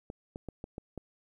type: clicks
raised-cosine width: 2 ms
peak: -26 dBFS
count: 6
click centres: 0.101 / 0.359 / 0.487 / 0.641 / 0.781 / 0.977 s
effects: 11-bit